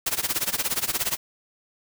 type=noise with tremolo; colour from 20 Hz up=white; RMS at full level=-23 dBFS; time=0.06-1.17 s; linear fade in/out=5 ms; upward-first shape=sine; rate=17 Hz; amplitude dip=90%; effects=none